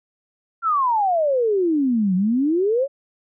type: exponential two-way sweep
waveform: sine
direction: down then up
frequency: 1396.9 to 178.7 to 574 Hz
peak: -16 dBFS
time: 0.62-2.88 s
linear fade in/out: 50 ms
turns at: 2.15 s
effects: none